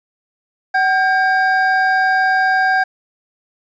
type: tone pair together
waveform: triangle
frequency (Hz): 756 / 1602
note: F#5 / G6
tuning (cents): +37 / +37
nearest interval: octave + minor second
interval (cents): 1300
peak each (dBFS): -13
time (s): 0.74-2.84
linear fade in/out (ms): 10
effects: resampled to 16000 Hz + 8-bit